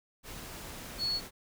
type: tone in noise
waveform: sine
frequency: 4380 Hz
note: C#8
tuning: 22 cents flat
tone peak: -29 dBFS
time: 0.98-1.21 s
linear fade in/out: 50 ms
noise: pink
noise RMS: -44 dBFS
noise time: 0.23-1.31 s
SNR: +12 dB
effects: none